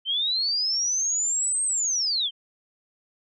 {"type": "linear two-way sweep", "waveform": "sine", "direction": "up then down", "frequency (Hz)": [3052, 8460, 3052], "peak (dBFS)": -22, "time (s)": [0.05, 2.31], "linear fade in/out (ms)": 50, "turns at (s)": 1.64, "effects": []}